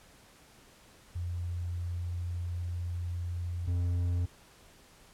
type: tone pair in turn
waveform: sine / triangle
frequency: 87.31 / 88.02 Hz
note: F2 / F2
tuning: 0 / +14 cents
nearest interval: unison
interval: 14 cents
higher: second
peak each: -32 / -25 dBFS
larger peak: second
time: 1.15-3.67 / 3.67-4.26 s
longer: first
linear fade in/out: 10 ms
effects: pink hiss -58 dBFS RMS until 5.13 s + low-pass 12000 Hz 12 dB/octave